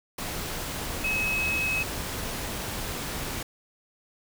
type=tone in noise; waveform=sine; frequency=2565 Hz; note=E7; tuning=48 cents flat; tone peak=-25 dBFS; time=1.04-1.83 s; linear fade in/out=5 ms; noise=pink; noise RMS=-33 dBFS; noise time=0.18-3.43 s; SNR=+5 dB; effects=none